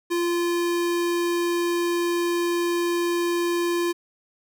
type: tone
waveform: square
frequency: 345.7 Hz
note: F4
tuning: 18 cents flat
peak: -22 dBFS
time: 0.1-3.93 s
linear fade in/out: 20 ms
effects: none